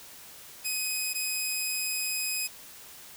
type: tone pair in turn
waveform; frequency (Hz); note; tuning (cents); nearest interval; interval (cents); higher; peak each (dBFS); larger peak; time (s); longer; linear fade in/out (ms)
10% pulse; 2516 / 2516; D#7 / D#7; +19 / +19; unison; 0; neither; -20 / -20; neither; 0.64-1.14 / 1.14-2.48; second; 20
effects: white hiss -48 dBFS RMS until 3.16 s